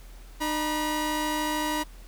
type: tone pair together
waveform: sawtooth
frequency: 303.3 / 963 Hz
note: D#4 / B5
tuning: -44 / -44 cents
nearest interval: octave + minor sixth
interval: 2000 cents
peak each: -25 dBFS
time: 0.4-1.84 s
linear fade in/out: 20 ms
effects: added 41 Hz sine -43 dBFS peak until 2.07 s + pink hiss -54 dBFS RMS until 2.07 s